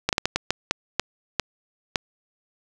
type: slowing click train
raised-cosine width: 0.2 ms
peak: -3 dBFS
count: 10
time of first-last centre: 0.09-1.958 s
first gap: 38 ms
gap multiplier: 1.4
effects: none